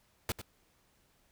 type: noise with echo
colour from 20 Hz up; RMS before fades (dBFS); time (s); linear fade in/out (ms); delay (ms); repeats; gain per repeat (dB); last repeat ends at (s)
pink; -33; 0.29-0.32; 2; 96; 1; -11; 0.416
effects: pink hiss -70 dBFS RMS until 1.31 s